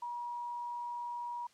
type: tone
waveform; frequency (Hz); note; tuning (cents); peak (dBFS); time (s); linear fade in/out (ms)
sine; 959; A#5; +49; -37; 0.02-1.47; 5
effects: white hiss -66 dBFS RMS until 1.53 s + low-pass 7000 Hz 12 dB/octave